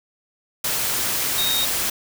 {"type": "tone in noise", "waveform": "sine", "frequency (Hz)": 3729, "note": "A#7", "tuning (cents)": 0, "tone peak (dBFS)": -21, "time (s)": [1.38, 1.65], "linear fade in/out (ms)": 5, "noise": "white", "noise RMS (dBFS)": -23, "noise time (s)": [0.64, 1.9], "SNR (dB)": -1, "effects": []}